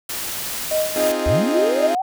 white noise, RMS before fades -27 dBFS, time 0.09-1.12 s, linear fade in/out 5 ms
sine tone with tremolo, 622.3 Hz, D#5, in tune, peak -16 dBFS, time 0.71-1.87 s, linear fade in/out 5 ms, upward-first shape sine, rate 3.6 Hz, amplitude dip 80%
sawtooth chord, F minor seventh, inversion second, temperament equal with one note detuned, 261.6 / 311.1 / 349.2 / 412.7 Hz, C4 / Eb4 / F4 / Ab4, 0 / 0 / 0 / -11 cents, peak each -24 dBFS, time 0.96-1.95 s, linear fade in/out 2 ms
sine linear sweep, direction up, 55.8 to 778 Hz, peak -18 dBFS, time 1.26-2.02 s, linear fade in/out 5 ms
effects none

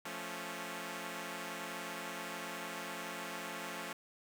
5% pulse chord, F augmented, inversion none, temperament equal, 174.61 / 220 / 277.2 Hz, F3 / A3 / C#4, 0 / 0 / 0 cents, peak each -34 / -34 / -34 dBFS, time 0.05-3.93 s, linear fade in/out 5 ms, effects none

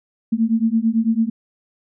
sine beating tone pair, 221.2 / 230.2 Hz, A3 / A#3, +9 / -22 cents, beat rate 9 Hz, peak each -18 dBFS, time 0.32-1.3 s, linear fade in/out 10 ms, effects none

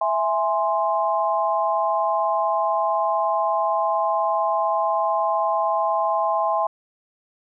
sine chord, E augmented, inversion none, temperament equal, 659.3 / 830.6 / 1046.5 Hz, E5 / G#5 / B#5, 0 / 0 / 0 cents, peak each -23 dBFS, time 0.01-6.67 s, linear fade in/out 5 ms, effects none

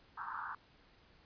pink band-pass noise, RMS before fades -43 dBFS, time 0.17-0.55 s, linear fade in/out 5 ms, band 860 to 1600 Hz, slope 96 dB/octave, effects pink hiss -65 dBFS RMS until 1.25 s + resampled to 11025 Hz

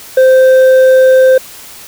sine tone with hard clipping, 520 Hz, C5, 11 cents flat, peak -4 dBFS, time 0.17-1.38 s, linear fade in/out 5 ms, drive 4 dB, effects white hiss -32 dBFS RMS until 1.87 s

